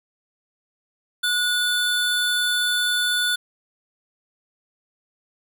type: tone pair together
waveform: square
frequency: 1461 / 3499 Hz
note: F#6 / A7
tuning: -22 / -10 cents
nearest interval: octave + minor third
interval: 1512 cents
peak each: -23 dBFS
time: 1.23-3.36 s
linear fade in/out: 10 ms
effects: none